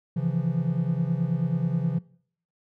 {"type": "tone cluster", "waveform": "triangle", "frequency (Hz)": [135.3, 163.7, 173.1], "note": ["C#3", "E3", "F3"], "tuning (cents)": [-42, -12, -15], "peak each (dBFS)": [-26, -25, -26], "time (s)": [0.16, 1.99], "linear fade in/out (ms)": 10, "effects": ["noise-tail reverb RT60 0.6 s tail -22 dB re dry"]}